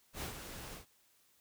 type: noise with ADSR envelope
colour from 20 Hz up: pink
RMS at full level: -40 dBFS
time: 0.13-0.86 s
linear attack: 85 ms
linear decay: 110 ms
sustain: -7 dB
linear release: 120 ms
effects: white hiss -70 dBFS RMS until 1.4 s